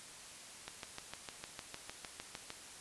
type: click train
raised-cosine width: 0.2 ms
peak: -25 dBFS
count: 13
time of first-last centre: 0.68-2.504 s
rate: 6.58 Hz
effects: white hiss -52 dBFS RMS until 2.8 s + resampled to 24000 Hz